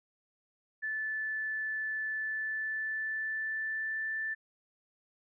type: tone with pitch glide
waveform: sine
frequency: 1747 to 1765.3 Hz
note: A6 to A6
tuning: -13 to +5 cents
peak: -32 dBFS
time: 0.82-4.35 s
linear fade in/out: 20 ms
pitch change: +18 cents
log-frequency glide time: 2.09-4.11 s
effects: none